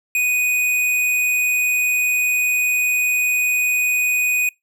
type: tone with hard clipping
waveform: sine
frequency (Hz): 2485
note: D#7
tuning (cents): -3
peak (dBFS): -17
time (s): 0.15-4.49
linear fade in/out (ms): 2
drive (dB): 16
effects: noise-tail reverb RT60 0.2 s tail -26 dB re dry